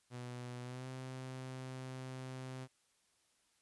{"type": "tone with pitch glide", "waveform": "sawtooth", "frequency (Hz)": [123.47, 129.76], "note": ["B2", "C3"], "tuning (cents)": [0, -14], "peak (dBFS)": -40, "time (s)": [0.1, 2.68], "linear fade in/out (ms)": 50, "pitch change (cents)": 86, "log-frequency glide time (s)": [0.63, 0.87], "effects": ["white hiss -75 dBFS RMS until 3.61 s", "resampled to 24000 Hz"]}